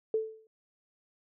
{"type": "tone with exponential decay", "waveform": "sine", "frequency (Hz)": 440, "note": "A4", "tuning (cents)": 0, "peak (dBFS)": -23, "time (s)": [0.14, 0.47], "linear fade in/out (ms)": 2, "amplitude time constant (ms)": 71, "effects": []}